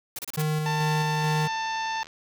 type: noise bursts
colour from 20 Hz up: white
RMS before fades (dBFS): -34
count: 5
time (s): 0.16-0.42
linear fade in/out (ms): 2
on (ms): 28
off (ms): 30
type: tone with tremolo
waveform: square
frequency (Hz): 153.8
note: D#3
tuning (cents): -20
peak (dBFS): -24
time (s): 0.37-1.48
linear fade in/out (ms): 10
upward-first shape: square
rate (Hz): 2.3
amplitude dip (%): 25
type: harmonic tone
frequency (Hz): 890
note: A5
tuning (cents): +20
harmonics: 1 / 2 / 3 / 4 / 5 / 6 / 7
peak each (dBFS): -28 / -34 / -38 / -40 / -42 / -44 / -45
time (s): 0.66-2.03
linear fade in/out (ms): 0
type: click train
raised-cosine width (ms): 0.2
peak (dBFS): -27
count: 71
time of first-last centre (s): 1.2-2.07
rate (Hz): 80.5
effects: none